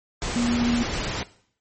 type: tone in noise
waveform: sine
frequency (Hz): 238.7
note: A#3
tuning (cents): +41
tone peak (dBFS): -20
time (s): 0.36-0.83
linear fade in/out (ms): 0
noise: pink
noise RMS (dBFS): -28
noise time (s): 0.22-1.23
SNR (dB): +5
effects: noise-tail reverb RT60 0.6 s tail -18 dB re dry + MP3 32 kbps